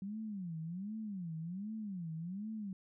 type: tone with vibrato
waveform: sine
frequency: 187.5 Hz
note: F#3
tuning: 23 cents sharp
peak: -39 dBFS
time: 0.02-2.73 s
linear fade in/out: 2 ms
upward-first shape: sine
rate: 1.3 Hz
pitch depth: 280 cents each way
effects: none